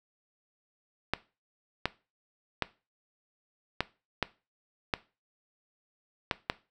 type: clicks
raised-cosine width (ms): 0.3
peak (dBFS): -10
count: 8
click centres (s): 1.136 / 1.856 / 2.623 / 3.806 / 4.227 / 4.938 / 6.312 / 6.499
effects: noise-tail reverb RT60 0.3 s tail -18 dB re dry